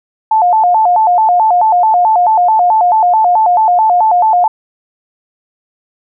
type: tone with vibrato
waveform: sine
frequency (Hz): 790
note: G5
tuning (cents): +13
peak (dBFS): -6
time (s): 0.31-4.48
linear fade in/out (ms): 5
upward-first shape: square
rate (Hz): 4.6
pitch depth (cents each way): 180
effects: none